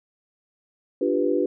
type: chord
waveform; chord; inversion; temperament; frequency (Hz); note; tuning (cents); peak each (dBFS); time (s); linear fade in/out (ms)
sine; G dominant seventh; second; equal; 293.7 / 349.2 / 392 / 493.9; D4 / F4 / G4 / B4; 0 / 0 / 0 / 0; -25; 1.01-1.46; 5
effects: none